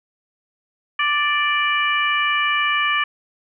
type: harmonic tone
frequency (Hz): 587.3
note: D5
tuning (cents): 0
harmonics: 2 / 3 / 4 / 5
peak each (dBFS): -21 / -22 / -22 / -25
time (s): 0.99-3.04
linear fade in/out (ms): 5
effects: none